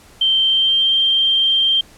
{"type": "tone with pitch glide", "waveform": "sine", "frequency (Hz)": [3129, 3162], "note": ["G7", "G7"], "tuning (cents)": [-4, 14], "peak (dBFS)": -12, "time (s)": [0.21, 1.81], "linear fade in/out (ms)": 5, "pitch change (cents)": 18, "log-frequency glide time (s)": [0.43, 0.94], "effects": ["pink hiss -46 dBFS RMS until 1.97 s", "low-pass 12000 Hz 12 dB/octave"]}